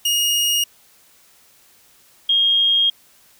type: tone pair in turn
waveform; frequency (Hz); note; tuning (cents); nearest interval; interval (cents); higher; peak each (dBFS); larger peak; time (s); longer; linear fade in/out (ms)
sawtooth / sine; 2864 / 3244; F7 / G#7; +43 / -41; major second; 216; second; -13; neither; 0.05-0.64 / 2.29-2.9; second; 5
effects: white hiss -53 dBFS RMS until 3.39 s